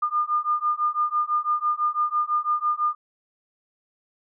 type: beating tone pair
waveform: sine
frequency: 1208 / 1214 Hz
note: D6 / D#6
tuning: +48 / -43 cents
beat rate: 6 Hz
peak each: -24 dBFS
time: 0.02-2.95 s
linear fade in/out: 10 ms
effects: none